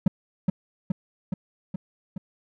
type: tone with echo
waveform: triangle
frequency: 185 Hz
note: F#3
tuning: in tune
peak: -12 dBFS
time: 0.06-0.08 s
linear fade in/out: 5 ms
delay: 420 ms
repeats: 5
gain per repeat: -3 dB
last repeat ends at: 2.18 s
effects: none